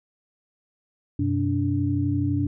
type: tone cluster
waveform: sine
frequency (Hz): 94.3 / 126.3 / 288.9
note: F#2 / B2 / D4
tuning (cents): +33 / +39 / -28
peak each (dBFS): -25 / -27 / -24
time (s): 1.19-2.47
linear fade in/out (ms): 5
effects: none